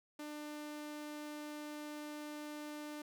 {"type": "tone", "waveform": "sawtooth", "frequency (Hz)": 298.6, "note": "D4", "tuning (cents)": 29, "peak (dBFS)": -40, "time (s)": [0.19, 3.02], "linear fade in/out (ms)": 5, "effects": []}